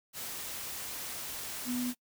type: tone in noise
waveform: sine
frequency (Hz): 246.9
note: B3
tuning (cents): 0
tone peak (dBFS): -31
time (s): 1.65-1.94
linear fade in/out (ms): 50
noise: white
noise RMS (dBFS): -40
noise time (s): 0.13-1.95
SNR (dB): +6
effects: noise-tail reverb RT60 0.1 s tail -23 dB re dry